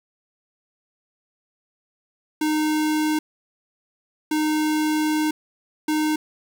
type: tone bursts at uneven times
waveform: square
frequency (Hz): 307.5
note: D#4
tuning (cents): -20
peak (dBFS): -20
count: 3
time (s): 2.41-3.19 / 4.31-5.31 / 5.88-6.16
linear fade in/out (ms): 5
effects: 8-bit